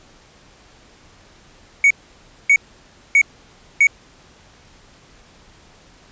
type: tone bursts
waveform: triangle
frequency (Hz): 2235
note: C#7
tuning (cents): +14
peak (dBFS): -7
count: 4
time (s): 1.84-3.87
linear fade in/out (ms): 2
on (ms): 65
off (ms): 590
effects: pink hiss -49 dBFS RMS until 6.11 s + resampled to 16000 Hz